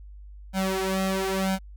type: tone with flanger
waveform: sawtooth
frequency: 190.8 Hz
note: G3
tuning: 47 cents flat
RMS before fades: -26 dBFS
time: 0.53-1.59 s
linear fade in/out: 50 ms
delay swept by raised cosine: 1.3 to 3.7 ms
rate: 1 Hz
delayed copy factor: +0.95
effects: added 50 Hz sine -41 dBFS peak until 1.76 s